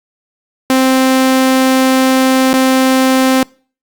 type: tone with dropouts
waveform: sawtooth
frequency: 261.6 Hz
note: C4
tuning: in tune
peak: -4 dBFS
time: 0.7-3.43 s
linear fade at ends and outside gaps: 1 ms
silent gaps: 2.531-2.537 s
effects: noise-tail reverb RT60 0.4 s tail -25 dB re dry + Opus 48 kbps